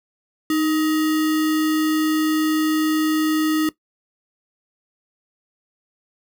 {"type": "tone with sample-and-hold", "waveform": "sine", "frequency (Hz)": 311.1, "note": "D#4", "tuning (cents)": 0, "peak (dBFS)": -16, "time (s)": [0.5, 3.69], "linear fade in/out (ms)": 2, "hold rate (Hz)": 1575, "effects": ["noise-tail reverb RT60 0.1 s tail -17 dB re dry"]}